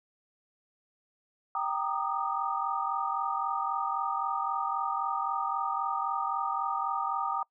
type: chord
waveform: sine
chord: Eb major seventh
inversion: first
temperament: equal with one note detuned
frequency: 784 / 932.3 / 1200.7 / 1244.5 Hz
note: G5 / Bb5 / D6 / Eb6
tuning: 0 / 0 / +38 / 0 cents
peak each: -34 dBFS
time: 1.55-7.43 s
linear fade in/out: 2 ms
effects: noise-tail reverb RT60 0.1 s tail -24 dB re dry